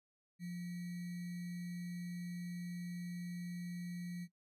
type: tone with sample-and-hold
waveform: sine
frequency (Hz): 175.9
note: F3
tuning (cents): +13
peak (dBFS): -40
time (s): 0.39-4.28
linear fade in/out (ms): 50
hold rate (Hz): 2100
effects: noise-tail reverb RT60 0.1 s tail -17 dB re dry + resampled to 32000 Hz